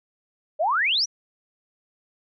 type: exponential sweep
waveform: sine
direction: up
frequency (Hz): 571 to 6080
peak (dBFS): -19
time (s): 0.59-1.06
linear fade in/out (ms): 20
effects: none